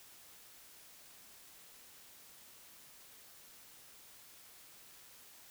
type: silence
effects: white hiss -58 dBFS RMS until 5.5 s